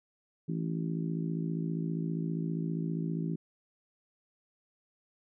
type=harmonic tone; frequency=55 Hz; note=A1; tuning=in tune; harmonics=3 / 4 / 5 / 6 / 7; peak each=-32 / -40 / -39 / -42 / -45 dBFS; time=0.48-3.36 s; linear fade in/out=10 ms; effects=none